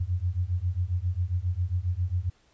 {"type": "beating tone pair", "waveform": "sine", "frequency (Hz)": [86, 93.4], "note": ["F2", "F#2"], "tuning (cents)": [-26, 17], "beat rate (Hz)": 7.4, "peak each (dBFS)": -28, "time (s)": [0, 2.3], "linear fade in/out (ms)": 10, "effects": ["pink hiss -64 dBFS RMS until 2.53 s", "resampled to 16000 Hz"]}